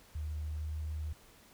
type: tone with pitch glide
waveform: sine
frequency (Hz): 76.2 to 77.09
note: D#2 to D#2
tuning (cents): -36 to -15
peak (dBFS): -35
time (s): 0.15-1.13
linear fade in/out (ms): 5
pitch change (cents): +21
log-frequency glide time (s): 0.36-0.73
effects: pink hiss -60 dBFS RMS until 1.53 s